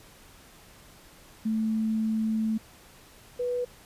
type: tone pair in turn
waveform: sine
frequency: 220 / 491.3 Hz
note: A3 / B4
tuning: 0 / -9 cents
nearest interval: octave + major second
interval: 1391 cents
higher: second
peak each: -24 / -26 dBFS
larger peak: first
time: 1.45-2.58 / 3.39-3.65 s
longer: first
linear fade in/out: 10 ms
effects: pink hiss -53 dBFS RMS until 3.85 s + resampled to 32000 Hz